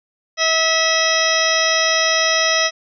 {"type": "harmonic tone with a mistuned harmonic", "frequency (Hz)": 645, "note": "E5", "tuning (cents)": -38, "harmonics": [1, 2, 3, 4, 5, 6, 8, 9], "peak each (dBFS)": [-21, -23, -20, -24, -24, -25, -21, -24], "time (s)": [0.37, 2.71], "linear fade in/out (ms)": 50, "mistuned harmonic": 3, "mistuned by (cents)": 17, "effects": []}